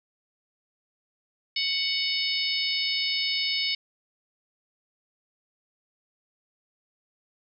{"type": "harmonic tone", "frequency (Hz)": 741, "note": "F#5", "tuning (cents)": 2, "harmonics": [3, 4, 5, 6, 7], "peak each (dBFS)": [-31, -31, -31, -31, -31], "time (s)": [1.56, 3.75], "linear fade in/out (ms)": 5, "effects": []}